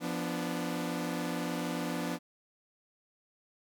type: chord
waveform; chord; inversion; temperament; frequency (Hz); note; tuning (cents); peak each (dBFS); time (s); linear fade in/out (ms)
sawtooth; B diminished; second; equal with one note detuned; 172.71 / 246.9 / 293.7; F3 / B3 / D4; -19 / 0 / 0; -33; 0-2.19; 50
effects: none